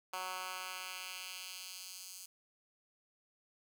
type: tone with high-pass filter sweep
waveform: 10% pulse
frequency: 185 Hz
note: F#3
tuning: in tune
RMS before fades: -45 dBFS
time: 0.13-2.26 s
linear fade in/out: 5 ms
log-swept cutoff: 960 to 6400 Hz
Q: 1.1
effects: 11-bit